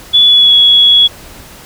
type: tone with pitch glide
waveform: sine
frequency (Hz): 3430 to 3361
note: A7 to G#7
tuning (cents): -45 to +20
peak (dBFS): -3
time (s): 0.13-1.08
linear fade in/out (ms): 20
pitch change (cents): -35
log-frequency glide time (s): 0.25-0.55
effects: pink hiss -34 dBFS RMS until 1.65 s